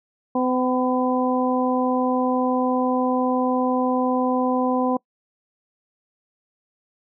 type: harmonic tone with a mistuned harmonic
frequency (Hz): 254.1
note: B3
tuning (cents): +49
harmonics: 1 / 2 / 3 / 4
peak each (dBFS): -21 / -24 / -26 / -27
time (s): 0.35-4.97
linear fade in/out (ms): 5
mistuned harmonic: 4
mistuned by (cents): -18
effects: noise-tail reverb RT60 0.1 s tail -25 dB re dry